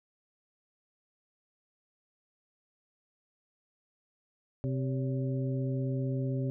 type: harmonic tone with a mistuned harmonic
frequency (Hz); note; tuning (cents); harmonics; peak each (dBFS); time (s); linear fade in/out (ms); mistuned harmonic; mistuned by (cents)
130.8; C3; 0; 1 / 2 / 3 / 4; -30 / -36 / -40 / -42; 4.64-6.5; 0; 4; +120
effects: none